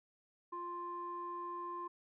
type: tone with low-pass filter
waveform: square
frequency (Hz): 349.2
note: F4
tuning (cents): 0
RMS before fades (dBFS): -43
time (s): 0.52-1.88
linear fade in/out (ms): 10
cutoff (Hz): 1100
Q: 8.7
effects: none